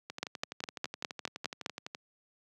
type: two click trains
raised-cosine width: 0.2 ms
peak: -15 / -22 dBFS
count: 8 / 23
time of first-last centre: 0.23-1.661 / 0.1-1.949 s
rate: 4.89 / 11.9 Hz
effects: high-pass 150 Hz 12 dB/octave